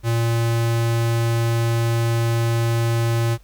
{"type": "tone", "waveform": "square", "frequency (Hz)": 115.9, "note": "A#2", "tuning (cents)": -10, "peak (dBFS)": -18, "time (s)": [0.03, 3.38], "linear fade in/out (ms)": 50, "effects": ["added 50 Hz sine -46 dBFS peak until 3.43 s", "pink hiss -58 dBFS RMS until 3.43 s"]}